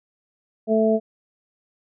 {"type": "harmonic tone", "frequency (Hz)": 220, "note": "A3", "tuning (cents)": 0, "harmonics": [1, 2, 3], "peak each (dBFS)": [-20, -20, -20], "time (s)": [0.67, 1], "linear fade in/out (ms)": 50, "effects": []}